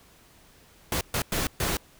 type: noise bursts at uneven times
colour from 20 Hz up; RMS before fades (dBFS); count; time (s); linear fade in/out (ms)
pink; -27; 4; 0.92-1.01 / 1.14-1.22 / 1.32-1.47 / 1.6-1.77; 2
effects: pink hiss -56 dBFS RMS until 1.99 s